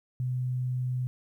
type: tone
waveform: sine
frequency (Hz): 126.4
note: B2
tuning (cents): +41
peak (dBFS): -27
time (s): 0.2-1.07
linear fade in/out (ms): 0
effects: 11-bit